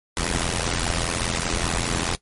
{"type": "noise with amplitude modulation", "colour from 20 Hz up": "pink", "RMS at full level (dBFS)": -20, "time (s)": [0.17, 2.15], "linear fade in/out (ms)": 0, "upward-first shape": "sine", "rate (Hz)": 85, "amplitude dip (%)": 100, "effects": ["noise-tail reverb RT60 0.1 s tail -17 dB re dry", "MP3 48 kbps"]}